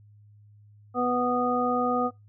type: harmonic tone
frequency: 246.9 Hz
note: B3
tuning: in tune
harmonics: 1 / 2 / 3 / 5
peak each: -28 / -28 / -28 / -28 dBFS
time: 0.94-2.11 s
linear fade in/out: 50 ms
effects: noise-tail reverb RT60 0.2 s tail -23 dB re dry + added 104 Hz sine -51 dBFS peak until 2.28 s